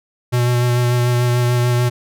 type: tone with vibrato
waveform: square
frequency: 122.1 Hz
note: B2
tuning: 19 cents flat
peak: -14 dBFS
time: 0.32-1.9 s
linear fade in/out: 20 ms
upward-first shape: sine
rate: 6.8 Hz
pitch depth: 17 cents each way
effects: none